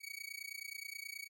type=tone with amplitude modulation; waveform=sawtooth; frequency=2256 Hz; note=C#7; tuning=30 cents sharp; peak=-37 dBFS; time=0-1.29 s; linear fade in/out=50 ms; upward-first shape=sine; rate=29.4 Hz; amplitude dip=95%; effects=none